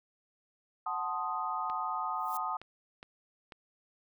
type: chord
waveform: sine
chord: F# diminished seventh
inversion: none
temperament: equal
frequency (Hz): 740 / 880 / 1046.5 / 1244.5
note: F#5 / A5 / C6 / Eb6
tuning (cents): 0 / 0 / 0 / 0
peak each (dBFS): -39 / -37 / -40 / -35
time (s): 0.86-2.57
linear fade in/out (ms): 5
type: clicks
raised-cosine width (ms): 0.3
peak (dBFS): -30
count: 4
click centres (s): 1.699 / 2.616 / 3.029 / 3.522
type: noise with exponential growth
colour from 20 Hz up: violet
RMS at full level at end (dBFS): -40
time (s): 2.14-2.37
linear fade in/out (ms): 1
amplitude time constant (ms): 48
effects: none